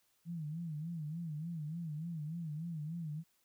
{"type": "tone with vibrato", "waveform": "sine", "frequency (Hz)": 160, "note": "D#3", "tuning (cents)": 49, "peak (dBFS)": -38, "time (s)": [0.25, 3.24], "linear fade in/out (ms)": 50, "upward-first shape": "sine", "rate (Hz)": 3.4, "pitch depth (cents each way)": 130, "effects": ["white hiss -75 dBFS RMS until 3.44 s"]}